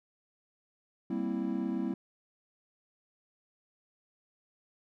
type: chord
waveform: triangle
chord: C dominant seventh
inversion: second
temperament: equal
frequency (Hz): 196 / 233.1 / 261.6 / 329.6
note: G3 / Bb3 / C4 / E4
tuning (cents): 0 / 0 / 0 / 0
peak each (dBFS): -34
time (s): 1.1-1.94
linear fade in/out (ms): 5
effects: none